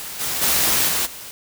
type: noise with level steps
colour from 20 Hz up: white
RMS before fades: -32 / -24 / -18 / -21 / -36 dBFS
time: 0-1.31 s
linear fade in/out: 0 ms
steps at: 0.19 / 0.41 / 0.87 / 1.05 s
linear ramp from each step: 20 ms
effects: none